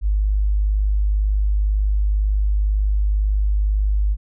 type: tone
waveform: sine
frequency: 51 Hz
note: G#1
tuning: 31 cents flat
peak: -15 dBFS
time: 0.01-4.17 s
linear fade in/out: 50 ms
effects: none

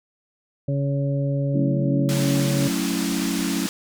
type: harmonic tone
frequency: 140 Hz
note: C#3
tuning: 18 cents sharp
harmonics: 1 / 2 / 3 / 4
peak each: -21 / -29 / -37 / -29 dBFS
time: 0.68-2.68 s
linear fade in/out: 5 ms
type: chord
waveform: sine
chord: F# minor seventh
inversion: none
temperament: equal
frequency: 185 / 220 / 277.2 / 329.6 Hz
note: F#3 / A3 / C#4 / E4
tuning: 0 / 0 / 0 / 0 cents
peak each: -27 / -28 / -26 / -29 dBFS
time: 1.54-3.67 s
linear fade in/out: 5 ms
type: low-pass noise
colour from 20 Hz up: white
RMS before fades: -31 dBFS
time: 2.09-3.69 s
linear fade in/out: 0 ms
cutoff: 7900 Hz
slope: 12 dB/octave
effects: none

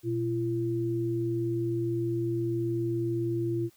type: tone pair together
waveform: sine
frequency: 120.56 / 340 Hz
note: B2 / F4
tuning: -41 / -46 cents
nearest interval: octave + tritone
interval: 1795 cents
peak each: -31 / -28 dBFS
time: 0.03-3.7 s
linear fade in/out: 50 ms
effects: white hiss -63 dBFS RMS until 3.76 s

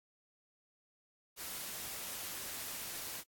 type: noise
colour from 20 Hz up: white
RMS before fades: -43 dBFS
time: 1.36-3.24 s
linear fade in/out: 50 ms
effects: AAC 64 kbps

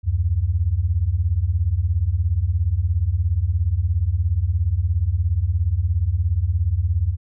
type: beating tone pair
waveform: sine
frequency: 75.2 / 92.2 Hz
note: D2 / F#2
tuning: +42 / -6 cents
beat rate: 17 Hz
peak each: -21 / -19 dBFS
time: 0.03-7.17 s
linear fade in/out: 50 ms
effects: none

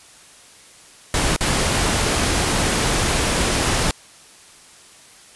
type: noise with dropouts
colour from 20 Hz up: pink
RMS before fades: -19 dBFS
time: 1.14-3.91 s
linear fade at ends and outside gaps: 1 ms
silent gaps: 1.363-1.408 s
effects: white hiss -46 dBFS RMS until 5.35 s + resampled to 24000 Hz

